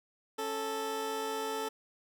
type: tone pair together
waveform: 20% pulse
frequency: 274.8 / 440 Hz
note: C#4 / A4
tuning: -15 / 0 cents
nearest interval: minor sixth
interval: 815 cents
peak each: -37 / -29 dBFS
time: 0.38-1.69 s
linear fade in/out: 10 ms
effects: none